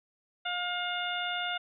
harmonic tone, 711 Hz, F5, 31 cents sharp, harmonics 1 / 2 / 3 / 4 / 5, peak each -36 / -35 / -40 / -37 / -38 dBFS, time 0.45-1.58 s, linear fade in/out 10 ms, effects none

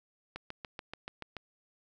click train, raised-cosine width 0.3 ms, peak -24 dBFS, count 8, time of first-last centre 0.36-1.367 s, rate 6.95 Hz, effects none

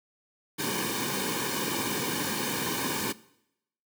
pink noise with comb filter, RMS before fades -30 dBFS, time 0.58-3.13 s, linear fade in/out 20 ms, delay 1.5 ms, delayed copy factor -0.8, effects noise-tail reverb RT60 0.8 s tail -20 dB re dry + high-pass 150 Hz 12 dB/octave

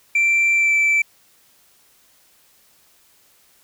sine tone with pitch glide, 2349 to 2326 Hz, D7 to D7, 0 to -17 cents, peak -11 dBFS, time 0.15-1.02 s, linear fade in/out 5 ms, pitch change -17 cents, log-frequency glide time 0.54-0.74 s, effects tanh soft clip ceiling -13 dBFS + white hiss -56 dBFS RMS until 3.63 s

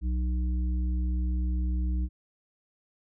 harmonic tone, 61.74 Hz, B1, in tune, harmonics 1 / 3 / 5, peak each -25 / -38 / -41 dBFS, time 0.01-2.09 s, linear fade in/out 50 ms, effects none

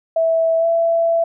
sine tone with pitch glide, 655 to 667.6 Hz, E5 to E5, -11 to +22 cents, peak -13 dBFS, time 0.16-1.24 s, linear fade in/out 5 ms, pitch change +33 cents, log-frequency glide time 0.58-0.66 s, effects none

